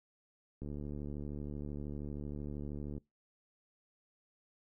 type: click train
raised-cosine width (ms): 3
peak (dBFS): -30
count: 173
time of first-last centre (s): 0.62-2.979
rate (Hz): 72.9
effects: noise-tail reverb RT60 0.2 s tail -24 dB re dry